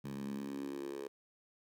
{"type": "tone with high-pass filter sweep", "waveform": "10% pulse", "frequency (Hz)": 69.3, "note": "C#2", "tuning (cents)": 0, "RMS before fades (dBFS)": -42, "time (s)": [0.04, 1.08], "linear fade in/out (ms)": 10, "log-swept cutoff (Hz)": [160, 430], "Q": 4.7, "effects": []}